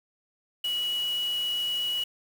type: tone in noise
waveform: sine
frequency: 2923 Hz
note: F#7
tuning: 22 cents flat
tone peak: -26 dBFS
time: 0.64-2.04 s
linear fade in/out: 5 ms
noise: white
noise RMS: -43 dBFS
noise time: 0.64-2.04 s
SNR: +14 dB
effects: none